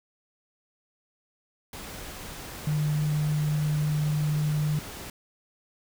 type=tone in noise; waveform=sine; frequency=150.6 Hz; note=D3; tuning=44 cents sharp; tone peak=-23 dBFS; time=2.67-4.79 s; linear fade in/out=2 ms; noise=pink; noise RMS=-40 dBFS; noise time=1.73-5.1 s; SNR=+14 dB; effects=none